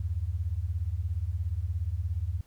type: beating tone pair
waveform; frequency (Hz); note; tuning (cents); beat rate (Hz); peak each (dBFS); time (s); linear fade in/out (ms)
sine; 76.9 / 93.9; D#2 / F#2; -20 / +26; 17; -31; 0-2.41; 5
effects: pink hiss -65 dBFS RMS until 2.46 s